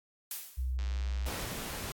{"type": "noise with exponential decay", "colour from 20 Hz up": "blue", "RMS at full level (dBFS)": -34, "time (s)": [0.31, 0.77], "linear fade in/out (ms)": 2, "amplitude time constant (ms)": 100}
{"type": "tone with vibrato", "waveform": "sine", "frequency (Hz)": 63.4, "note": "B1", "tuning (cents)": 46, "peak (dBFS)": -30, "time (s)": [0.57, 1.31], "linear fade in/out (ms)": 20, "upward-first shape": "triangle", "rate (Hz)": 2.9, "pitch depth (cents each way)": 10}
{"type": "click train", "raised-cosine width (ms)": 0.2, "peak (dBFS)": -30, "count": 68, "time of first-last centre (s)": [0.79, 1.453], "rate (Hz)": 101}
{"type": "noise", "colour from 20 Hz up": "pink", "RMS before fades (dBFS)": -39, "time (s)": [1.26, 1.92], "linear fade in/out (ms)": 2}
{"effects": ["AAC 64 kbps"]}